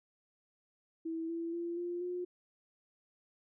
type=tone with pitch steps; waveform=sine; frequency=326.6 / 334 / 341.7 / 349.4 / 357.4 Hz; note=E4 / E4 / F4 / F4 / F4; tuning=-16 / +23 / -38 / +1 / +40 cents; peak=-35 dBFS; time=1.05-2.25 s; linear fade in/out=10 ms; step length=240 ms; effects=none